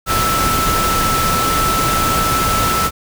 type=tone in noise; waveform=sine; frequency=1319 Hz; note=E6; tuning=1 cent sharp; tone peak=-16 dBFS; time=0.06-2.91 s; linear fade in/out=50 ms; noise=pink; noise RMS=-18 dBFS; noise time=0.06-2.91 s; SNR=-1 dB; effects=none